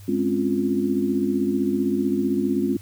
sine chord, Db major seventh, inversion second, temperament equal, 207.7 / 261.6 / 277.2 / 349.2 Hz, Ab3 / C4 / Db4 / F4, 0 / 0 / 0 / 0 cents, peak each -25 dBFS, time 0.08-2.77 s, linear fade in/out 5 ms, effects added 99 Hz sine -40 dBFS peak until 2.81 s + white hiss -51 dBFS RMS until 2.81 s

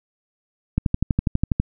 click train, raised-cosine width 5 ms, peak -6 dBFS, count 11, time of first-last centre 0.78-1.6 s, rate 12.2 Hz, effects none

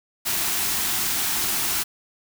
white band-stop noise, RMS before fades -24 dBFS, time 0.25-1.84 s, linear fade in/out 20 ms, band 420 to 640 Hz, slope 96 dB/octave, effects none

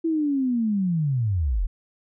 sine linear sweep, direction down, 333.2 to 34.64 Hz, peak -20 dBFS, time 0.04-1.67 s, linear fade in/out 10 ms, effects none

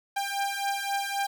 sawtooth beating tone pair, 794 / 797.8 Hz, G5 / G5, +22 / +30 cents, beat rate 3.8 Hz, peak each -27 dBFS, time 0.16-1.27 s, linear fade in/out 10 ms, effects none

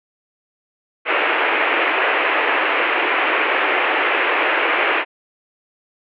white band-pass noise, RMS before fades -18 dBFS, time 1.05-5.05 s, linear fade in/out 50 ms, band 310 to 2700 Hz, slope 48 dB/octave, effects none

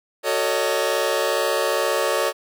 sawtooth chord, D# half-diminished seventh, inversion first, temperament just, 373.4 / 448 / 560 / 622.3 Hz, F#4 / A4 / C#5 / D#5, +16 / +31 / +18 / 0 cents, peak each -24 / -21 / -19 / -22 dBFS, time 0.23-2.33 s, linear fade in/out 50 ms, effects none

